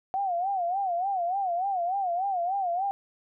sine tone with vibrato, 740 Hz, F#5, in tune, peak -25 dBFS, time 0.14-2.91 s, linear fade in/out 0 ms, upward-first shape sine, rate 3.4 Hz, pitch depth 140 cents each way, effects none

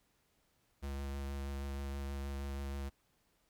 square tone with vibrato, 69.3 Hz, C#2, in tune, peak -39 dBFS, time 0.82-2.9 s, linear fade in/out 20 ms, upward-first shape sine, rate 6.3 Hz, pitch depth 15 cents each way, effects pink hiss -75 dBFS RMS until 3.49 s

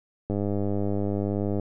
click train, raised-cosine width 2 ms, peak -15 dBFS, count 132, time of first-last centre 0.3-1.597 s, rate 101 Hz, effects none

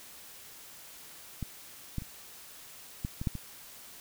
clicks, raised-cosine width 5 ms, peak -22 / -20 / -30 / -20 / -23 / -16 / -25 dBFS, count 7, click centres 1.427 / 1.983 / 2.021 / 3.049 / 3.215 / 3.272 / 3.353 s, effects white hiss -50 dBFS RMS until 4 s

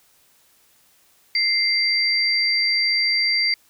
sine tone pair together, 2093 / 4699 Hz, C7 / D8, 0 / 0 cents, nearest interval octave + major second, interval 1400 cents, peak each -21 / -19 dBFS, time 1.35-3.54 s, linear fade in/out 2 ms, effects white hiss -58 dBFS RMS until 3.69 s

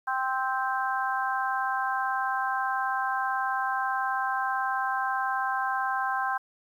harmonic tone, 261.6 Hz, C4, in tune, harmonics 3 / 4 / 5 / 6, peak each -30 / -30 / -35 / -31 dBFS, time 0.07-6.38 s, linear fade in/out 10 ms, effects 10-bit

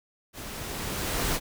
pink noise with level ramp, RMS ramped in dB -40 to -26 dBFS, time 0.33-1.4 s, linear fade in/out 50 ms, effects none

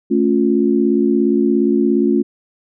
sine chord, A augmented, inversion none, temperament equal with one note detuned, 220 / 277.2 / 354.3 Hz, A3 / C#4 / E#4, 0 / 0 / +25 cents, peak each -16 dBFS, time 0.1-2.23 s, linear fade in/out 20 ms, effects none

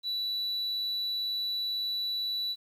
sine tone, 3949 Hz, B7, 1 cent flat, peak -27 dBFS, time 0.03-2.56 s, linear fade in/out 50 ms, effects tanh soft clip ceiling -28 dBFS + 10-bit

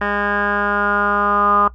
10% pulse tone with low-pass filter sweep, 204.3 Hz, G#3, 28 cents flat, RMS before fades -17 dBFS, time 0.01-1.68 s, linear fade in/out 5 ms, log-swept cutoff 1800 to 1200 Hz, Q 9.3, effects noise-tail reverb RT60 0.1 s tail -17 dB re dry + added 60 Hz sine -36 dBFS peak until 1.74 s

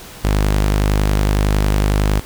sawtooth tone, 50.9 Hz, G#1, 34 cents flat, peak -9 dBFS, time 0.24-2.2 s, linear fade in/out 10 ms, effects pink hiss -36 dBFS RMS until 2.25 s

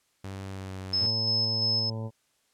sawtooth tone with pitch glide, 96.7 to 94.6 Hz, G2 to F#2, -23 to +39 cents, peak -32 dBFS, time 0.24-1.07 s, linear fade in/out 5 ms, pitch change -38 cents, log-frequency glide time 0.48-0.74 s
sine tone with tremolo, 5200 Hz, E8, 24 cents flat, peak -23 dBFS, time 0.93-1.9 s, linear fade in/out 5 ms, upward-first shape square, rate 2.9 Hz, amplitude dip 30%
harmonic tone, 111.5 Hz, A2, 23 cents sharp, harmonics 1 / 2 / 3 / 4 / 5 / 6 / 7 / 8 / 9, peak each -32 / -39 / -48 / -44 / -43 / -55 / -54 / -49 / -53 dBFS, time 0.99-2.11 s, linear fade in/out 50 ms
effects white hiss -70 dBFS RMS until 2.53 s + low-pass 10000 Hz 12 dB/octave

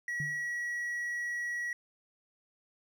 triangle tone, 1922 Hz, B6, 48 cents flat, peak -31 dBFS, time 0.08-1.73 s, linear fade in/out 2 ms
sine tone with exponential decay, 147.7 Hz, D3, 10 cents sharp, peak -33 dBFS, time 0.2-0.51 s, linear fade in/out 2 ms, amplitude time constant 66 ms
effects none

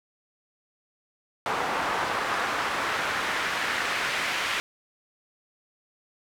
pink noise with band-pass filter sweep, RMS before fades -28 dBFS, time 1.46-4.6 s, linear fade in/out 0 ms, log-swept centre 1000 to 2100 Hz, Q 1.2, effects none

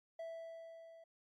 triangle tone with level ramp, 659 Hz, E5, 1 cent flat, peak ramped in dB -40 to -54 dBFS, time 0.19-1.04 s, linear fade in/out 5 ms, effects MP3 64 kbps

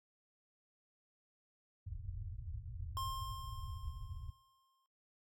white low-pass noise, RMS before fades -45 dBFS, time 1.86-4.31 s, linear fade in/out 10 ms, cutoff 110 Hz, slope 48 dB/octave
square tone with exponential decay, 1062 Hz, C6, 25 cents sharp, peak -38 dBFS, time 2.97-4.86 s, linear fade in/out 0 ms, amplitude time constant 410 ms
effects noise-tail reverb RT60 0.5 s tail -20 dB re dry

